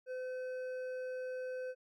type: tone with hard clipping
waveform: sine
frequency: 510 Hz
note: C5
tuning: 44 cents flat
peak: -40 dBFS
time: 0.06-1.75 s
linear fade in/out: 50 ms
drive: 7 dB
effects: none